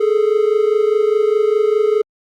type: tone pair together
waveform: triangle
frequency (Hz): 418 / 442.9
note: G#4 / A4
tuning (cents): +11 / +11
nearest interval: minor second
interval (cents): 100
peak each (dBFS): -12 / -14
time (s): 0-2.02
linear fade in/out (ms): 10
effects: Opus 48 kbps